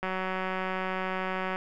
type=click train; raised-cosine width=0.5 ms; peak=-17 dBFS; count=287; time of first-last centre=0.03-1.559 s; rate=187 Hz; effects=none